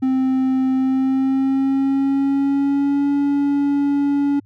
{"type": "tone with pitch glide", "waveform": "triangle", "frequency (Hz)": [261.6, 283.6], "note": ["C4", "C#4"], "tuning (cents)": [0, 40], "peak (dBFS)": -13, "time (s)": [0.02, 4.4], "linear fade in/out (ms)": 10, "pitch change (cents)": 140, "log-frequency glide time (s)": [0.74, 3.1], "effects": ["added 103 Hz sine -47 dBFS peak until 4.45 s"]}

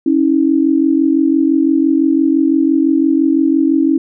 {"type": "tone pair together", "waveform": "sine", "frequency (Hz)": [275.8, 321.7], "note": ["C#4", "E4"], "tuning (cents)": [-9, -42], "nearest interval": "minor third", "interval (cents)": 267, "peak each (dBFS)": -12, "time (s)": [0.06, 3.98], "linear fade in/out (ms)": 5, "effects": []}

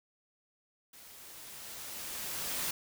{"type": "noise with level ramp", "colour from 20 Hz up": "white", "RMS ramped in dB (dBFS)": [-54, -34], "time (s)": [0.93, 2.71], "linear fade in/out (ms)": 5, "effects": []}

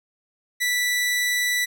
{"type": "tone", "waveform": "sawtooth", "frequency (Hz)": 1970, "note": "B6", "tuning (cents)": -5, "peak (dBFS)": -17, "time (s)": [0.6, 1.66], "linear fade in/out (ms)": 20, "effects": []}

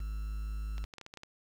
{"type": "tone", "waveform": "triangle", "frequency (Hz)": 52.6, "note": "G#1", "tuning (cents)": 23, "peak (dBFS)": -32, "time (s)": [0, 0.85], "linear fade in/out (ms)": 5}
{"type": "clicks", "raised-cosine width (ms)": 0.2, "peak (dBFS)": -29, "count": 9, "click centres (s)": [0.781, 0.841, 0.938, 0.983, 1.013, 1.064, 1.139, 1.173, 1.234]}
{"effects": ["9-bit"]}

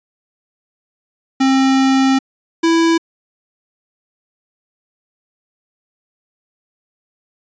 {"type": "tone pair in turn", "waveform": "square", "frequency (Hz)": [266.5, 330.6], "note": ["C4", "E4"], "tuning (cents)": [32, 5], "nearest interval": "major third", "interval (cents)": 373, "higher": "second", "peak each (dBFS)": -11, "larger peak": "neither", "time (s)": [[1.4, 2.19], [2.63, 2.98]], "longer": "first", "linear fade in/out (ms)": 10, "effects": ["resampled to 16000 Hz"]}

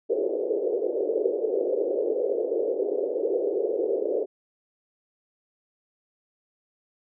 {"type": "band-pass noise", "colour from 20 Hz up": "pink", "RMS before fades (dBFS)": -26, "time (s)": [0.09, 4.26], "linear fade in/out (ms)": 20, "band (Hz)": [380, 520], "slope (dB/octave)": 48, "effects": []}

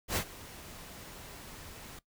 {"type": "noise with ADSR envelope", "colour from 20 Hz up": "pink", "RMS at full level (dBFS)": -29, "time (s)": [0.08, 1.99], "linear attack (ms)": 82, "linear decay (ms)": 78, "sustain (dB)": -19, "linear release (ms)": 4, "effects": ["noise-tail reverb RT60 0.1 s tail -18 dB re dry"]}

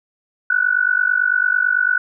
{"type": "tone with amplitude modulation", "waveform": "sine", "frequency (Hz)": 1480, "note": "F#6", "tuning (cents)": 0, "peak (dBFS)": -10, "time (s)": [0.5, 1.98], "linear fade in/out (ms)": 5, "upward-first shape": "sine", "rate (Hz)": 49, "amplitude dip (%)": 90, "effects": []}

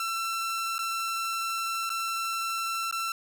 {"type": "tone with dropouts", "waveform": "sawtooth", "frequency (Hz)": 1344, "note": "E6", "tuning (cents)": 33, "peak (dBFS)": -25, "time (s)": [0, 3.12], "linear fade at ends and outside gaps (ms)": 2, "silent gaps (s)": [[0.782, 0.79], [1.894, 1.901], [2.912, 2.925]], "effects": []}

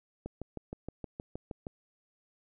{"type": "click train", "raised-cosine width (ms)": 2, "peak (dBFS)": -25, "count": 10, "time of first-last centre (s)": [0.26, 1.668], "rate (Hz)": 6.39, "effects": []}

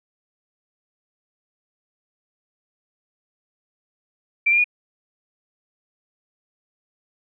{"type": "tone with pitch steps", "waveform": "sine", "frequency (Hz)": [2349, 2397, 2446], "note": ["D7", "D7", "D#7"], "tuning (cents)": [0, 35, -30], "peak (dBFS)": -14, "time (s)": [4.46, 4.643], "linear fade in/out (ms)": 10, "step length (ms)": 61, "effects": []}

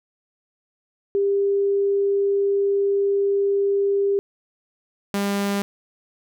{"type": "tone pair in turn", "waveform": ["sine", "sawtooth"], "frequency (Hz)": [398.7, 200.5], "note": ["G4", "G3"], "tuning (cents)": [29, 39], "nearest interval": "octave", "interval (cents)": 1190, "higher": "first", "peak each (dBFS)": -17, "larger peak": "neither", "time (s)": [[1.15, 4.19], [5.14, 5.62]], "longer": "first", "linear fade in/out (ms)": 0, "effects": []}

